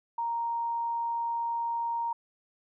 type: tone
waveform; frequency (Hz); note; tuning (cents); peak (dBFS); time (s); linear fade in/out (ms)
sine; 932.3; A#5; 0; -28; 0.18-2.13; 5
effects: none